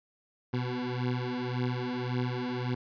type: beating tone pair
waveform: 20% pulse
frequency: 123.47 / 125.27 Hz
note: B2 / B2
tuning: 0 / +25 cents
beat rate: 1.8 Hz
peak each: -28 dBFS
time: 0.53-2.75 s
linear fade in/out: 10 ms
effects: resampled to 11025 Hz